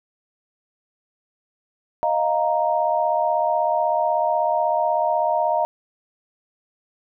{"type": "chord", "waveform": "sine", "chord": "Eb suspended second", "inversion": "none", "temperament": "equal", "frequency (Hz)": [622.3, 698.5, 932.3], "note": ["Eb5", "F5", "Bb5"], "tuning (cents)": [0, 0, 0], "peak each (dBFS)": -22, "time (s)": [2.03, 5.65], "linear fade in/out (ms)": 0, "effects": []}